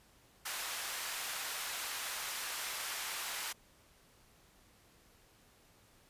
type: high-pass noise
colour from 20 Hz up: pink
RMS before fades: -40 dBFS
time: 0.45-3.53 s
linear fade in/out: 10 ms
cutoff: 1100 Hz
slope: 12 dB/octave
effects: pink hiss -65 dBFS RMS until 6.09 s + resampled to 32000 Hz